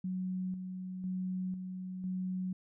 sine tone with tremolo, 185 Hz, F#3, in tune, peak -33 dBFS, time 0.04-2.53 s, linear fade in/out 5 ms, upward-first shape square, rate 1 Hz, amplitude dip 45%, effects none

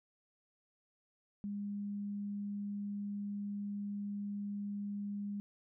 sine tone, 203.3 Hz, G#3, 37 cents flat, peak -37 dBFS, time 1.44-5.4 s, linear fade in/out 0 ms, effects none

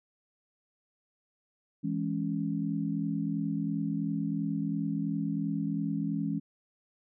sine chord, C# minor, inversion first, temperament equal, 164.81 / 207.7 / 277.2 Hz, E3 / G#3 / C#4, 0 / 0 / 0 cents, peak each -33 dBFS, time 1.83-6.4 s, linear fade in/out 20 ms, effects none

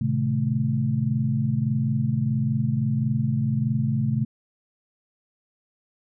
sine tone cluster, 111.6 / 133.2 / 156.7 / 217.6 Hz, A2 / C3 / D#3 / A3, +25 / +31 / +13 / -19 cents, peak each -28 / -23 / -32 / -26 dBFS, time 0.01-4.25 s, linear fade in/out 5 ms, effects none

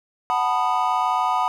triangle chord, B dominant seventh, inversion second, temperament just, 740.8 / 889 / 987.8 / 1234.7 Hz, F#5 / A5 / B5 / D#6, +2 / +18 / 0 / -14 cents, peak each -22 / -24 / -21 / -23 dBFS, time 0.3-1.48 s, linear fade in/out 0 ms, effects none

